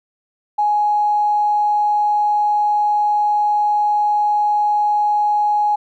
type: tone with tanh clipping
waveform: triangle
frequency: 835 Hz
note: G#5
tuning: 9 cents sharp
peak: -13 dBFS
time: 0.58-5.76 s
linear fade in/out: 10 ms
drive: 3 dB
effects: none